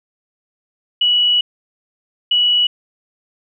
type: tone pair in turn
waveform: sine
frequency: 2936 / 2936 Hz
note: F#7 / F#7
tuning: -14 / -14 cents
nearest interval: unison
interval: 0 cents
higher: neither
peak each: -11 dBFS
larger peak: neither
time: 1.01-1.41 / 2.31-2.67 s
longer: first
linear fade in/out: 5 ms
effects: none